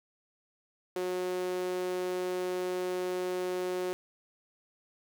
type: tone with high-pass filter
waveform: sawtooth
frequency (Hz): 182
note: F#3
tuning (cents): -28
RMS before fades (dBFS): -33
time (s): 0.96-3.93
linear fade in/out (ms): 0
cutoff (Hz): 400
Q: 4.6
effects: none